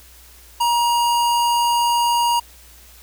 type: tone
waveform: square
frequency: 948 Hz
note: A#5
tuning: 29 cents sharp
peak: -16 dBFS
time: 0.6-2.4 s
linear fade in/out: 10 ms
effects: added 60 Hz sine -47 dBFS peak until 3.02 s + white hiss -47 dBFS RMS until 3.02 s